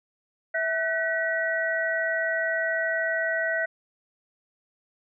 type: tone cluster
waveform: sine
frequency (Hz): 655 / 1507 / 1926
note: E5 / F#6 / B6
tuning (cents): -11 / +31 / -44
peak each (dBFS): -28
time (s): 0.54-3.66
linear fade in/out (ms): 10
effects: none